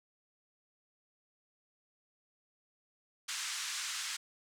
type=band-pass noise; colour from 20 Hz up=white; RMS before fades=-39 dBFS; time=3.28-4.17 s; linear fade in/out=10 ms; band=1200 to 7800 Hz; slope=24 dB/octave; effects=none